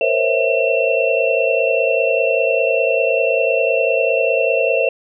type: tone cluster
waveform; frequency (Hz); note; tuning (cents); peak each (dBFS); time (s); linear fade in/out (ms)
sine; 463.8 / 519 / 549 / 655 / 2706; A#4 / C5 / C#5 / E5 / E7; -9 / -14 / -17 / -11 / +45; -20; 0.01-4.89; 2
effects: none